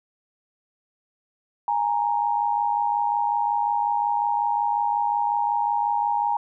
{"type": "tone pair together", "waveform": "sine", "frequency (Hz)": [826.8, 932.3], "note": ["G#5", "A#5"], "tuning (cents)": [-8, 0], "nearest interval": "major second", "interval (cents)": 208, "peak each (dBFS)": [-23, -23], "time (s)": [1.68, 6.37], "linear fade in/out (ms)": 2, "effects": []}